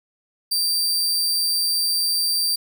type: tone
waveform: sawtooth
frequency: 4683 Hz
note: D8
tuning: 6 cents flat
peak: -16 dBFS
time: 0.51-2.56 s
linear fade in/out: 10 ms
effects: none